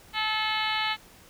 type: harmonic tone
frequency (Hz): 433.3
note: A4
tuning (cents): -27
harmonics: 2 / 3 / 4 / 5 / 6 / 7 / 8 / 9 / 10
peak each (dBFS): -31 / -34 / -34 / -32 / -37 / -33 / -38 / -35 / -38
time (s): 0.13-0.97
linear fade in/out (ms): 50
effects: pink hiss -53 dBFS RMS until 1.29 s